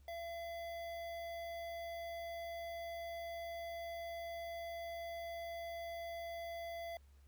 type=tone with notch filter; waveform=square; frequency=677 Hz; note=E5; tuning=46 cents sharp; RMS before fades=-45 dBFS; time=0.08-6.97 s; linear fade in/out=2 ms; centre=7900 Hz; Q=0.71; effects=added 69 Hz sine -60 dBFS peak until 7.27 s + pink hiss -75 dBFS RMS until 7.27 s